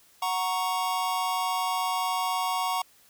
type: chord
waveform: square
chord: F# major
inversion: none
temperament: equal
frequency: 740 / 932.3 / 1108.7 Hz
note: F#5 / A#5 / C#6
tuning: 0 / 0 / 0 cents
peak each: -31 dBFS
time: 0.22-2.82 s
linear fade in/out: 5 ms
effects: white hiss -59 dBFS RMS until 3.09 s